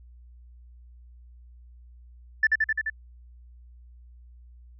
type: tone with echo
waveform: sine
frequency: 1760 Hz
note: A6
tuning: in tune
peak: -15 dBFS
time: 2.43-2.47 s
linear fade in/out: 5 ms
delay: 86 ms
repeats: 5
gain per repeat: -2 dB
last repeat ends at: 2.9 s
effects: tanh soft clip ceiling -12 dBFS + added 60 Hz sine -47 dBFS peak until 4.79 s